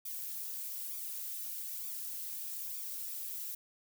violet noise with flanger, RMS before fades -41 dBFS, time 0.05-3.55 s, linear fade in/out 5 ms, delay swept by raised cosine 0.84 to 4.74 ms, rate 1.1 Hz, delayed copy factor +0.95, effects none

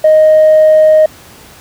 triangle tone with tanh clipping, 622.3 Hz, D#5, in tune, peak -3 dBFS, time 0.04-1.06 s, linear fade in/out 5 ms, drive 5 dB, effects pink hiss -37 dBFS RMS until 1.6 s + high-pass 60 Hz 12 dB/octave

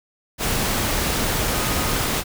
sine tone in noise, 1244.5 Hz, D#6, in tune, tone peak -33 dBFS, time 1.48-1.98 s, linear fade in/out 50 ms, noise pink, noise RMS -22 dBFS, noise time 0.38-2.24 s, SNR -14 dB, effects none

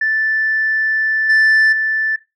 sine tone with level steps, 1760 Hz, A6, in tune, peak -13 / -6 / -14 dBFS, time 0.01-2.16 s, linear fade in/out 5 ms, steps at 1.29 / 1.72 s, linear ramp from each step 10 ms, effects noise-tail reverb RT60 0.2 s tail -17 dB re dry + tanh soft clip ceiling -8 dBFS

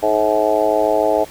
harmonic tone with a mistuned harmonic, 107 Hz, A2, 48 cents flat, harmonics 3 / 4 / 5 / 6 / 7 / 8, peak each -24 / -20 / -20 / -17 / -23 / -22 dBFS, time 0.02-1.25 s, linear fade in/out 20 ms, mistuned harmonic 3, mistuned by -38 cents, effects pink hiss -39 dBFS RMS until 1.3 s

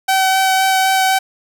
sawtooth tone with vibrato, 763 Hz, G5, 47 cents flat, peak -8 dBFS, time 0.08-1.19 s, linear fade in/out 10 ms, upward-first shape sine, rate 3.9 Hz, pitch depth 10 cents each way, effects none

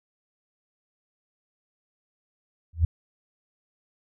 sine tone with exponential growth, 82.3 Hz, E2, 2 cents flat, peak -13 dBFS, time 2.73-2.85 s, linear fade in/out 5 ms, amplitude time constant 26 ms, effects none

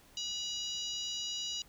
harmonic tone, 969 Hz, B5, 33 cents flat, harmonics 3 / 4 / 5 / 6 / 7, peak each -39 / -41 / -43 / -45 / -46 dBFS, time 0.17-1.62 s, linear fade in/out 2 ms, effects pink hiss -61 dBFS RMS until 1.68 s

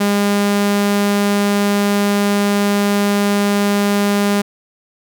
sawtooth tone, 203 Hz, G#3, 39 cents flat, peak -9 dBFS, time 0-4.42 s, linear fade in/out 10 ms, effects none

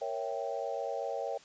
sine chord, A# diminished seventh, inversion none, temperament equal, 466.2 / 554.4 / 659.3 / 784 Hz, A#4 / C#5 / E5 / G5, 0 / 0 / 0 / 0 cents, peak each -39 / -37 / -39 / -39 dBFS, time 0.01-1.38 s, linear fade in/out 10 ms, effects white hiss -57 dBFS RMS until 1.44 s + resampled to 16000 Hz

